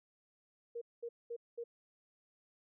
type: tone bursts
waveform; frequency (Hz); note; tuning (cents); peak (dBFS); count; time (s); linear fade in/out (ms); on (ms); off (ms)
sine; 470; A#4; +14; -39; 4; 0.75-1.64; 10; 65; 210
effects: none